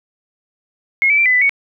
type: tone with pitch steps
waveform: sine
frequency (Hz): 2161 / 2304 / 2352 / 2009 / 1991 / 2228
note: C#7 / D7 / D7 / B6 / B6 / C#7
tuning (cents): -45 / -34 / +2 / +29 / +14 / +8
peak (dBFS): -10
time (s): 1.02-1.494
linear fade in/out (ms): 0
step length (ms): 79
effects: none